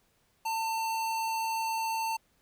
square tone, 897 Hz, A5, 33 cents sharp, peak -30 dBFS, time 0.45-2.17 s, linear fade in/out 10 ms, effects pink hiss -70 dBFS RMS until 2.41 s

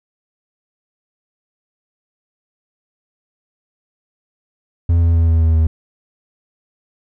triangle tone with pitch steps, 84.7 / 83.73 / 82.77 / 81.81 / 80.88 / 79.95 Hz, E2 / E2 / E2 / E2 / E2 / D#2, +48 / +28 / +8 / -13 / -32 / +48 cents, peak -8 dBFS, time 4.89-5.67 s, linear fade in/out 5 ms, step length 130 ms, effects none

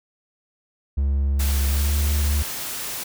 triangle tone with pitch glide, 69.3 to 72.83 Hz, C#2 to D2, 0 to -14 cents, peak -16 dBFS, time 0.97-2.43 s, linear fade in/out 10 ms, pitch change +86 cents, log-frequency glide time 1.69-1.94 s
white noise, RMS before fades -30 dBFS, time 1.39-3.04 s, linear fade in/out 10 ms
effects none

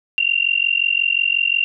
sine tone with amplitude modulation, 2767 Hz, F7, 17 cents flat, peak -11 dBFS, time 0.18-1.64 s, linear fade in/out 0 ms, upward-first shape sine, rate 45.6 Hz, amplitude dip 95%, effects none

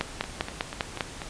two click trains, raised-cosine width 0.3 ms, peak -18 / -9 dBFS, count 5 / 6, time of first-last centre 0.24-1.218 / 0.01-1.008 s, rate 4.09 / 5.01 Hz, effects pink hiss -41 dBFS RMS until 1.29 s + resampled to 22050 Hz

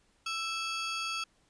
25% pulse ring-modulated tone, 1975.5 Hz, B6, in tune, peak -26 dBFS, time 0.26-1.24 s, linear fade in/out 5 ms, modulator 648 Hz, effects pink hiss -69 dBFS RMS until 1.49 s + resampled to 22050 Hz

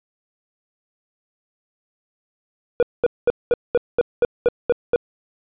triangle tone bursts, 482.3 Hz, B4, 41 cents flat, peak -10 dBFS, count 10, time 2.8-4.96 s, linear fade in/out 0 ms, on 27 ms, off 210 ms, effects resampled to 8000 Hz

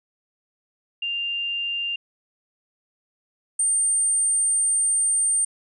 sine tone pair in turn, 2794 / 8794 Hz, F7 / C#9, 0 / -15 cents, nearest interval octave + minor sixth, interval 1985 cents, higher second, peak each -24 / -18 dBFS, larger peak second, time 1.02-1.96 / 3.59-5.45 s, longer second, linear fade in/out 5 ms, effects none

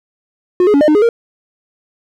triangle tone with pitch steps, 360.4 / 418.9 / 283 / 606 / 304.3 / 415.5 / 465.7 Hz, F#4 / G#4 / C#4 / D#5 / D#4 / G#4 / A#4, -45 / +15 / +36 / -46 / -38 / +1 / -2 cents, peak -5 dBFS, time 0.6-1.09 s, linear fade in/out 2 ms, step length 70 ms, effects none

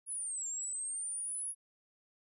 sine linear two-way sweep, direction down then up, 10548 to 7290 to 10548 Hz, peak -36 dBFS, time 0.06-1.55 s, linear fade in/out 50 ms, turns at 0.47 s, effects none

